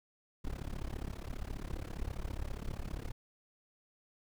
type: noise with amplitude modulation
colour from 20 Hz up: brown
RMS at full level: -36 dBFS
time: 0.44-3.12 s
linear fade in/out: 10 ms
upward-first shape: sine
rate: 34.9 Hz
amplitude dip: 95%
effects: none